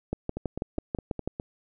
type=two click trains; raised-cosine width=2 ms; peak=-15 / -19 dBFS; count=8 / 6; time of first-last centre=0.13-1.276 / 0.37-1.399 s; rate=6.11 / 4.86 Hz; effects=none